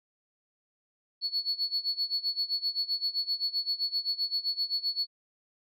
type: tone with tremolo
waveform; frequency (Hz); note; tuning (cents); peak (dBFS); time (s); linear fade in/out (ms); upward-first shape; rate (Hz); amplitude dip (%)
sine; 4407; C#8; -11; -24; 1.21-5.07; 50; sine; 7.7; 90
effects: tanh soft clip ceiling -21 dBFS